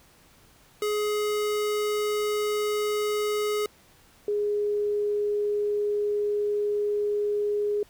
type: tone pair in turn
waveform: square / sine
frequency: 420 / 414.2 Hz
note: G#4 / G#4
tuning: +19 / -5 cents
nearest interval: unison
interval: 24 cents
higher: first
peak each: -25 / -23 dBFS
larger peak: second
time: 0.82-3.66 / 4.28-7.83 s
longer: second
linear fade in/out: 2 ms
effects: pink hiss -57 dBFS RMS until 7.89 s